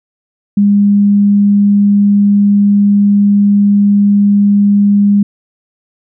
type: tone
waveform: sine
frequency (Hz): 202.9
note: G#3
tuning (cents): -40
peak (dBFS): -5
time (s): 0.57-5.23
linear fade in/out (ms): 5
effects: none